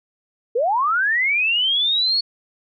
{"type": "linear sweep", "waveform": "sine", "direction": "up", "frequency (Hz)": [433.9, 4417], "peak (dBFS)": -16, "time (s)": [0.55, 2.21], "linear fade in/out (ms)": 10, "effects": []}